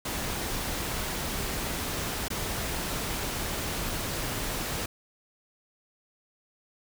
pink noise with dropouts, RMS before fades -32 dBFS, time 0.05-4.86 s, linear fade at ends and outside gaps 5 ms, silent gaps 2.283-2.302 s, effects none

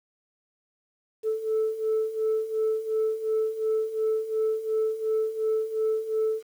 sine beating tone pair, 436.5 / 439.3 Hz, A4 / A4, -14 / -3 cents, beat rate 2.8 Hz, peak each -28 / -24 dBFS, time 1.23-6.43 s, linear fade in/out 50 ms, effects tanh soft clip ceiling -19 dBFS + 9-bit

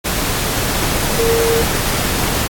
sine tone in noise, 458.7 Hz, A#4, 28 cents flat, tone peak -13 dBFS, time 1.18-1.63 s, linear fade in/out 20 ms, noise pink, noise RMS -18 dBFS, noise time 0.04-2.48 s, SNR +2 dB, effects AAC 64 kbps

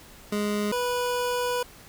25% pulse tone pair in turn, 207.7 / 491.4 Hz, G#3 / B4, 0 / -9 cents, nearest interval octave + minor third, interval 1491 cents, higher second, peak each -21 dBFS, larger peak neither, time 0.32-0.72 / 0.72-1.63 s, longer second, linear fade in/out 5 ms, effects pink hiss -49 dBFS RMS until 1.88 s

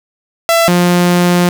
sawtooth tone pair in turn, 669 / 176.53 Hz, E5 / F3, +25 / +19 cents, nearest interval octave + major seventh, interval 2306 cents, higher first, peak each -4 dBFS, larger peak neither, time 0.49-0.68 / 0.68-1.49 s, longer second, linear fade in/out 0 ms, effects none

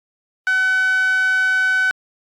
5% pulse tone with band-pass filter, 755 Hz, F#5, 35 cents sharp, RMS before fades -17 dBFS, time 0.47-1.91 s, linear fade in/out 0 ms, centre 1500 Hz, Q 7.6, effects AAC 64 kbps

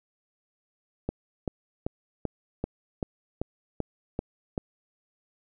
click train, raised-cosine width 2 ms, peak -15 dBFS, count 10, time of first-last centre 1.09-4.578 s, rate 2.58 Hz, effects none

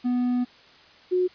triangle / sine tone pair in turn, 246.9 / 364.2 Hz, B3 / F#4, 0 / -27 cents, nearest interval perfect fifth, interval 673 cents, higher second, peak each -19 dBFS, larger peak neither, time 0.04-0.45 / 1.11-1.28 s, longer first, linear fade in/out 20 ms, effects white hiss -52 dBFS RMS until 1.34 s + resampled to 11025 Hz

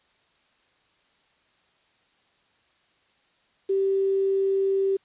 sine tone with quantisation, 388.8 Hz, G4, 14 cents flat, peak -20 dBFS, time 3.69-4.97 s, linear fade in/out 10 ms, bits 8, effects white hiss -65 dBFS RMS until 5.04 s + resampled to 8000 Hz

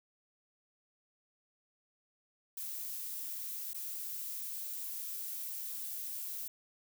violet noise with dropouts, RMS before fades -41 dBFS, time 2.57-6.48 s, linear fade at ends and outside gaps 5 ms, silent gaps 3.734-3.744 s, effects none

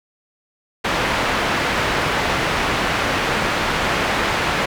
white low-pass noise, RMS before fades -20 dBFS, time 0.84-4.66 s, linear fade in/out 10 ms, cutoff 2000 Hz, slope 12 dB/octave, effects none

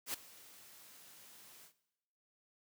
white noise with ADSR envelope, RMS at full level -37 dBFS, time 0.06-1.73 s, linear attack 78 ms, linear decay 9 ms, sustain -21 dB, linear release 86 ms, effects noise-tail reverb RT60 0.9 s tail -17 dB re dry + high-pass 100 Hz 12 dB/octave

